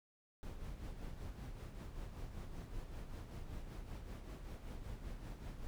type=noise with tremolo; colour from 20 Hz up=brown; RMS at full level=-45 dBFS; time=0.43-5.67 s; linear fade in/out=0 ms; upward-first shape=sine; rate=5.2 Hz; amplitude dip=50%; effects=none